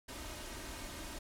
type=noise with comb filter; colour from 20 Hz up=pink; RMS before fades=-45 dBFS; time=0.08-1.19 s; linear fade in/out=10 ms; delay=3.2 ms; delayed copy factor=+0.6; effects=low-pass 12000 Hz 12 dB/octave